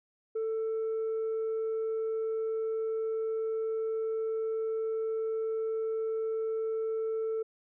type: tone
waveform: sine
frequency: 443.9 Hz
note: A4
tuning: 15 cents sharp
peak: -27 dBFS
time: 0.35-7.43 s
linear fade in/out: 10 ms
effects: tanh soft clip ceiling -28 dBFS